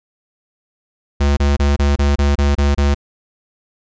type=tone bursts; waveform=square; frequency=71.1 Hz; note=C#2; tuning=45 cents sharp; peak=-12 dBFS; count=9; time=1.2-2.946 s; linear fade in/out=10 ms; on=170 ms; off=27 ms; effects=resampled to 16000 Hz